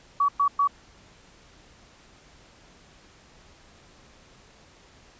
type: tone bursts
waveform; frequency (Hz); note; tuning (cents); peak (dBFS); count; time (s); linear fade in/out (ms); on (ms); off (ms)
sine; 1135; C#6; +41; -18; 3; 0.2-0.675; 5; 85; 110
effects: pink hiss -54 dBFS RMS until 5.19 s + resampled to 16000 Hz